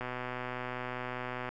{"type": "click train", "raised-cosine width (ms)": 0.5, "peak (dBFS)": -22, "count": 186, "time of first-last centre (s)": [0.01, 1.49], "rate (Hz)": 125, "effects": []}